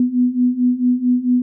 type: beating tone pair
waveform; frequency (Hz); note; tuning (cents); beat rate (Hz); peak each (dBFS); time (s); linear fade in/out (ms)
sine; 245.3 / 249.8; B3 / B3; -12 / +20; 4.5; -18 / -15; 0-1.42; 2
effects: none